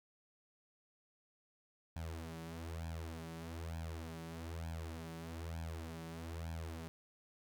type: tone with flanger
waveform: sawtooth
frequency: 82 Hz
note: E2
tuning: 9 cents flat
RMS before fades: -45 dBFS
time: 1.96-6.88 s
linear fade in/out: 0 ms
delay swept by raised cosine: 1.2 to 5.4 ms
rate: 1.1 Hz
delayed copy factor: +1
effects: none